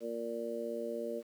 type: harmonic tone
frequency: 116.54 Hz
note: A#2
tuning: in tune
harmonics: 2 / 3 / 4 / 5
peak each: -43 / -43 / -39 / -40 dBFS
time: 0-1.23 s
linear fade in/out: 50 ms
effects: 10-bit